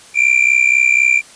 triangle tone with amplitude modulation, 2367 Hz, D7, 13 cents sharp, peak -4 dBFS, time 0.14-1.22 s, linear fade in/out 50 ms, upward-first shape sine, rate 64 Hz, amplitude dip 85%, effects white hiss -41 dBFS RMS until 1.35 s + resampled to 22050 Hz

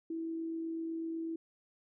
sine tone with amplitude modulation, 327.4 Hz, E4, 12 cents flat, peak -34 dBFS, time 0.1-1.36 s, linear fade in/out 5 ms, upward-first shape sine, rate 48 Hz, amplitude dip 25%, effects none

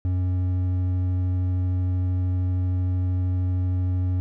triangle tone with hard clipping, 91.3 Hz, F#2, 23 cents flat, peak -22 dBFS, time 0.05-4.2 s, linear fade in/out 0 ms, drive 9 dB, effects none

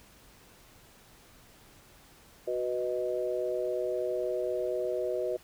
sine chord, B major, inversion second, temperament equal, 370 / 493.9 / 622.3 Hz, F#4 / B4 / D#5, 0 / 0 / 0 cents, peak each -33 dBFS, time 2.47-5.37 s, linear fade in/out 10 ms, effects pink hiss -57 dBFS RMS until 5.43 s

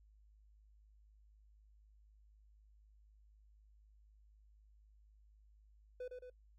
triangle tone with echo, 500 Hz, B4, 21 cents sharp, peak -40 dBFS, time 6-6.08 s, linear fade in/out 5 ms, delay 110 ms, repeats 2, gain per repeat -4 dB, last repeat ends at 6.3 s, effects noise-tail reverb RT60 0.1 s tail -23 dB re dry + added 52 Hz sine -63 dBFS peak until 6.58 s

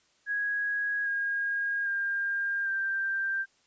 sine tone with pitch steps, 1656 / 1629.4 / 1603.3 / 1577.6 Hz, G#6 / G#6 / G6 / G6, -5 / -33 / +39 / +11 cents, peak -27 dBFS, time 0.26-3.46 s, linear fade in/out 50 ms, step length 800 ms, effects white hiss -67 dBFS RMS until 3.66 s + resampled to 16000 Hz

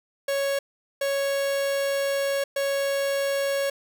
45% pulse tone bursts at uneven times, 554.4 Hz, C#5, in tune, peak -23 dBFS, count 3, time 0.28-0.59 / 1.01-2.44 / 2.56-3.7 s, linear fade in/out 5 ms, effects none

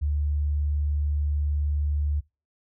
sine tone, 73.42 Hz, D2, in tune, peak -22 dBFS, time 0.01-2.21 s, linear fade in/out 20 ms, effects noise-tail reverb RT60 0.3 s tail -26 dB re dry

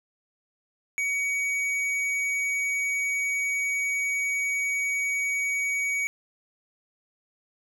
sine tone with hard clipping, 2255 Hz, C#7, 29 cents sharp, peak -26 dBFS, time 0.98-6.07 s, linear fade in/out 0 ms, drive 8 dB, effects none

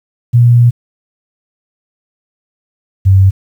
sine tone pair in turn, 120 / 95.93 Hz, B2 / G2, -49 / -37 cents, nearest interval major third, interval 388 cents, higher first, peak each -3 dBFS, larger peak neither, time 0.33-0.71 / 3.05-3.31 s, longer first, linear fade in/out 20 ms, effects 7-bit

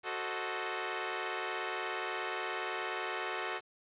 10% pulse chord, F# diminished seventh, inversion none, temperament equal, 370 / 440 / 523.3 / 622.3 Hz, F#4 / A4 / C5 / Eb5, 0 / 0 / 0 / 0 cents, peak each -30 / -31 / -36 / -35 dBFS, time 0.03-3.61 s, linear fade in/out 50 ms, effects resampled to 8000 Hz + 10-bit

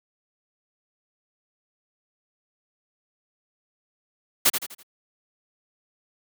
white noise with echo, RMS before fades -17 dBFS, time 4.45-4.5 s, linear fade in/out 10 ms, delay 83 ms, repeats 4, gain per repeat -8 dB, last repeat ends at 4.832 s, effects high-pass 150 Hz 12 dB/octave

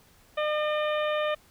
harmonic tone, 605 Hz, D#5, 49 cents flat, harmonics 1 / 2 / 3 / 4 / 5 / 6, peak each -26 / -32 / -36 / -38 / -40 / -42 dBFS, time 0.37-1.35 s, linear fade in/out 10 ms, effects pink hiss -59 dBFS RMS until 1.5 s

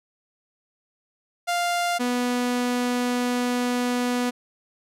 sawtooth tone pair in turn, 698.5 / 245.8 Hz, F5 / B3, 0 / -8 cents, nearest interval octave + tritone, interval 1808 cents, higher first, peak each -18 dBFS, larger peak neither, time 1.47-1.99 / 1.99-4.31 s, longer second, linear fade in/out 20 ms, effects low-pass 12000 Hz 12 dB/octave

